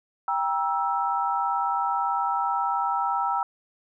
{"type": "chord", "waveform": "sine", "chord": "E diminished", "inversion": "first", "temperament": "just", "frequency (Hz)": [791.1, 949.3, 1318.5], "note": ["G5", "Bb5", "E6"], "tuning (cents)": [16, 31, 0], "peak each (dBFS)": -27, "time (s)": [0.28, 3.43], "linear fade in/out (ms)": 2, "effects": []}